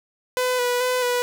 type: tone with vibrato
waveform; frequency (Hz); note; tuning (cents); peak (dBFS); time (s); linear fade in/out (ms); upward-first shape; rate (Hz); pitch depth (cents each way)
sawtooth; 497; B4; +11; -16; 0.37-1.22; 0; square; 2.3; 22
effects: none